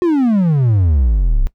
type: exponential sweep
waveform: triangle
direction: down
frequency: 366.6 to 30.05 Hz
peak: -8 dBFS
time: 0.02-1.47 s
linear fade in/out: 0 ms
effects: noise-tail reverb RT60 0.1 s tail -19 dB re dry